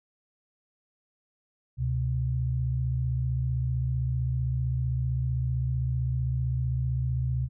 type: tone pair together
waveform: sine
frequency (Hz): 71.05 / 126.6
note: C#2 / B2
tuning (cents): +43 / +43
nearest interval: minor seventh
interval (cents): 1000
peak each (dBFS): -30 / -26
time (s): 1.77-7.49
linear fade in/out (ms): 50
effects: none